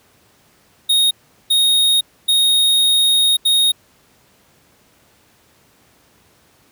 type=tone bursts at uneven times; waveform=square; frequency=3729 Hz; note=A#7; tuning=in tune; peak=-12 dBFS; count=4; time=0.89-1.11 / 1.5-2.01 / 2.28-3.37 / 3.45-3.72 s; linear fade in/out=10 ms; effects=pink hiss -54 dBFS RMS until 6.71 s + high-pass 80 Hz 12 dB/octave